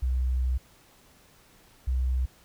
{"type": "tone pair in turn", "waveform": "sine", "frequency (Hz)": [63.4, 63.7], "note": ["B1", "C2"], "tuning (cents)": [46, -46], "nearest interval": "unison", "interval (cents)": 8, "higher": "second", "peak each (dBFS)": -23, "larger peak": "neither", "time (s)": [[0.02, 0.58], [1.87, 2.26]], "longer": "first", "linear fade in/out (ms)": 10, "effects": ["pink hiss -58 dBFS RMS until 2.44 s"]}